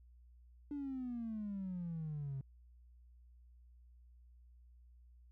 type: exponential sweep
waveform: triangle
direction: down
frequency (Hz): 293.7 to 132.5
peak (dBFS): -36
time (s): 0.71-2.41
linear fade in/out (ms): 2
effects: tanh soft clip ceiling -36 dBFS + added 60 Hz sine -59 dBFS peak until 5.31 s